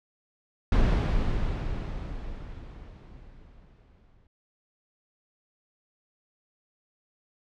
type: noise with exponential decay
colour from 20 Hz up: brown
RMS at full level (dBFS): -20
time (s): 0.72-4.27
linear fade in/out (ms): 2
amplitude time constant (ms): 770
effects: low-pass 4000 Hz 12 dB/octave